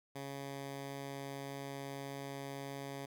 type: tone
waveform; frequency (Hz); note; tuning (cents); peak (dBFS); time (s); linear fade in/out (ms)
10% pulse; 138.59; C#3; 0; -34; 0.15-3.06; 10
effects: none